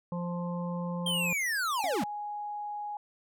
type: harmonic tone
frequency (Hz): 174.61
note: F3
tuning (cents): 0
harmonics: 1 / 3 / 5 / 6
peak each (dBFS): -32 / -39 / -44 / -43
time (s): 0.12-1.33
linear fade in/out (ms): 2
type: linear sweep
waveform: square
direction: down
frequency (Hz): 3210 to 162.5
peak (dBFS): -29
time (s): 1.06-2.04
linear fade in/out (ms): 5
type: tone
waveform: sine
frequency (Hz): 830.6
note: G#5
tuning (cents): 0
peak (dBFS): -34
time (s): 1.79-2.97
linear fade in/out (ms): 2
type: tone with exponential decay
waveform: 20% pulse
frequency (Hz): 277.2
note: C#4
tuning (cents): 0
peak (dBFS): -34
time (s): 1.84-2.02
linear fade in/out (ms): 0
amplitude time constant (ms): 38
effects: none